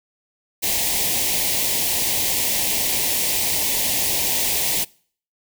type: band-stop noise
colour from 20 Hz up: white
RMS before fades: -21 dBFS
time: 0.62-4.85 s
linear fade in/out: 20 ms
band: 960 to 1900 Hz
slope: 48 dB/octave
effects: noise-tail reverb RT60 0.5 s tail -24 dB re dry